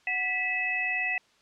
sine tone cluster, 740 / 1973 / 2591 Hz, F#5 / B6 / E7, 0 / -2 / -30 cents, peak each -37 / -29 / -29 dBFS, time 0.07-1.18 s, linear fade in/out 2 ms, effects white hiss -63 dBFS RMS until 1.41 s + low-pass 5000 Hz 12 dB/octave

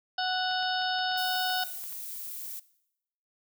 harmonic tone, 740 Hz, F#5, in tune, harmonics 1 / 2 / 4 / 5 / 6 / 7, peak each -30 / -33 / -36 / -37 / -38 / -38 dBFS, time 0.18-1.64 s, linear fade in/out 5 ms
clicks, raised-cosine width 0.2 ms, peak -31 dBFS, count 11, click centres 0.513 / 0.627 / 0.819 / 0.988 / 1.117 / 1.162 / 1.354 / 1.501 / 1.627 / 1.838 / 1.925 s
violet noise, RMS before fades -39 dBFS, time 1.17-2.6 s, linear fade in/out 10 ms
effects noise-tail reverb RT60 0.8 s tail -19 dB re dry

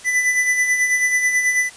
square tone with tremolo, 1995 Hz, B6, 17 cents sharp, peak -14 dBFS, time 0.04-1.7 s, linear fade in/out 50 ms, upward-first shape sine, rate 9.2 Hz, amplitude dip 50%, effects white hiss -41 dBFS RMS until 1.76 s + resampled to 22050 Hz

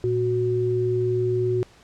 sine tone pair together, 115.9 / 368 Hz, A#2 / F#4, -10 / -9 cents, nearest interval octave + minor sixth, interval 2001 cents, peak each -25 / -21 dBFS, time 0.04-1.63 s, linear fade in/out 0 ms, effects pink hiss -53 dBFS RMS until 1.83 s + low-pass 7000 Hz 12 dB/octave

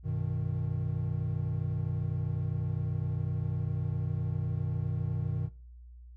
triangle chord, G augmented, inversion none, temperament equal with one note detuned, 95.76 / 123.47 / 155.56 Hz, G2 / B2 / D#3, -40 / 0 / 0 cents, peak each -32 dBFS, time 0.03-5.5 s, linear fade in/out 50 ms, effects noise-tail reverb RT60 0.4 s tail -19 dB re dry + added 60 Hz sine -47 dBFS peak until 6.16 s

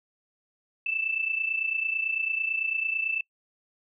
sine tone pair together, 2637 / 2666 Hz, E7 / E7, 0 / +19 cents, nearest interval unison, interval 19 cents, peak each -27 / -31 dBFS, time 0.86-3.21 s, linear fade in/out 5 ms, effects noise-tail reverb RT60 0.1 s tail -25 dB re dry

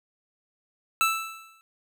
25% pulse tone with exponential decay, 1321 Hz, E6, 3 cents sharp, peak -14 dBFS, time 1.01-1.61 s, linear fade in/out 0 ms, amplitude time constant 130 ms, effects none

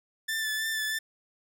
sawtooth tone with vibrato, 1760 Hz, A6, in tune, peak -25 dBFS, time 0.28-0.99 s, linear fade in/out 10 ms, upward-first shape sine, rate 3.1 Hz, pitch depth 24 cents each way, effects none

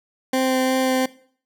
20% pulse tone with vibrato, 260 Hz, C4, 11 cents flat, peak -13 dBFS, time 0.33-1.06 s, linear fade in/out 5 ms, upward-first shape sine, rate 2.8 Hz, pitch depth 8 cents each way, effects noise-tail reverb RT60 0.5 s tail -19 dB re dry

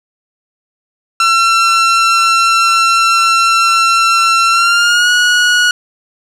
sawtooth tone with pitch glide, 1351 to 1456.4 Hz, E6 to F#6, +42 to -28 cents, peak -4 dBFS, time 1.2-5.71 s, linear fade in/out 2 ms, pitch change +130 cents, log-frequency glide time 4.5-5.1 s, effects low-pass 7000 Hz 12 dB/octave + 7-bit

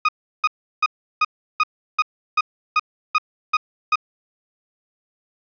30% pulse tone bursts, 1244.5 Hz, D#6, in tune, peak -11 dBFS, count 11, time 0.05-3.957 s, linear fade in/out 5 ms, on 37 ms, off 350 ms, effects resampled to 11025 Hz + 8-bit

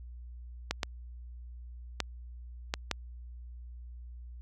clicks, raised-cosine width 0.2 ms, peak -12 dBFS, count 5, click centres 0.71 / 0.832 / 2.003 / 2.739 / 2.913 s, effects added 60 Hz sine -43 dBFS peak until 4.41 s

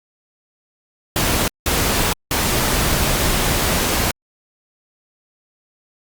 pink noise bursts at uneven times, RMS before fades -18 dBFS, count 3, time 1.16-1.48 / 1.66-2.13 / 2.31-4.11 s, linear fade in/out 2 ms, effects Opus 48 kbps

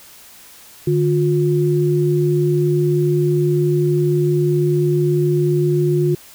sine tone pair together, 149 / 356.3 Hz, D3 / F4, +25 / +35 cents, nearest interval octave + minor third, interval 1510 cents, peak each -16 dBFS, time 0.87-6.15 s, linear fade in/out 5 ms, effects white hiss -43 dBFS RMS until 6.34 s

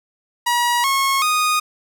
sawtooth tone with pitch steps, 960 / 1090.1 / 1237.8 Hz, B5 / C#6 / D#6, -49 / -29 / -9 cents, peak -12 dBFS, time 0.46-1.6 s, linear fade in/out 10 ms, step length 380 ms, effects none

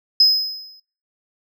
triangle tone with exponential decay, 5080 Hz, D#8, 35 cents sharp, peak -4 dBFS, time 0.2-0.8 s, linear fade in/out 5 ms, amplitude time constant 130 ms, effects noise-tail reverb RT60 0.4 s tail -25 dB re dry + tanh soft clip ceiling -6 dBFS

